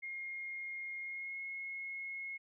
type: tone with pitch glide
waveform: sine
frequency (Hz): 2137 to 2167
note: C7 to C#7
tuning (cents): +36 to -40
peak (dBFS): -40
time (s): 0.02-2.38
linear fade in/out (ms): 20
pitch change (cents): +24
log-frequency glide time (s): 0.99-1.4
effects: none